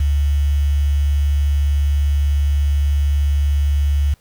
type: tone with quantisation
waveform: sine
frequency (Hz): 71.7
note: D2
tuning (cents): -41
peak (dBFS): -13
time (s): 0-4.14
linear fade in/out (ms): 5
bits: 6
effects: pink hiss -57 dBFS RMS until 4.2 s